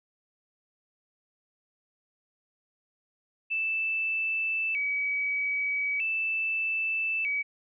sine tone with vibrato, 2451 Hz, D#7, 27 cents flat, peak -26 dBFS, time 3.5-7.43 s, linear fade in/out 20 ms, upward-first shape square, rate 0.4 Hz, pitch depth 130 cents each way, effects none

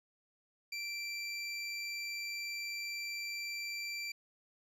25% pulse tone, 2349 Hz, D7, in tune, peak -34 dBFS, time 0.72-4.12 s, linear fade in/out 5 ms, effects low-pass 11000 Hz 12 dB/octave

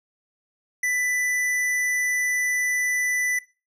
square tone, 1988 Hz, B6, 11 cents sharp, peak -22 dBFS, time 0.83-3.39 s, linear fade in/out 5 ms, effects noise-tail reverb RT60 0.3 s tail -19 dB re dry + low-pass 12000 Hz 12 dB/octave

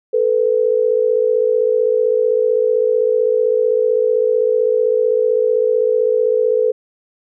sine tone pair together, 440 / 495.7 Hz, A4 / B4, 0 / +6 cents, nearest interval major second, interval 206 cents, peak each -15 / -15 dBFS, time 0.13-6.72 s, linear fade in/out 10 ms, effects none

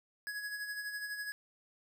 square tone with tremolo, 1674 Hz, G#6, 13 cents sharp, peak -37 dBFS, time 0.27-1.32 s, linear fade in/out 0 ms, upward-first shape sine, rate 12 Hz, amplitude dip 50%, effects 13-bit

